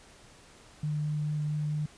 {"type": "tone with vibrato", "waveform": "sine", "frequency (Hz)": 150.5, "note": "D3", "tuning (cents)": 43, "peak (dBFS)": -28, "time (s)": [0.83, 1.86], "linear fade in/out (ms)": 5, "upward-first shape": "triangle", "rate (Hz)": 4.5, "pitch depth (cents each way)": 8, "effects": ["pink hiss -55 dBFS RMS until 1.97 s", "resampled to 22050 Hz"]}